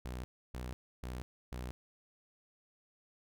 sawtooth tone bursts, 62.1 Hz, B1, 10 cents sharp, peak -36 dBFS, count 4, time 0.05-1.71 s, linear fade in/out 0 ms, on 190 ms, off 300 ms, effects none

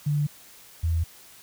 sine tone pair in turn, 146.83 / 82.57 Hz, D3 / E2, 0 / +3 cents, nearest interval minor seventh, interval 997 cents, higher first, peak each -21 dBFS, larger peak neither, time 0.06-0.27 / 0.83-1.04 s, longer neither, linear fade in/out 10 ms, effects white hiss -50 dBFS RMS until 1.42 s

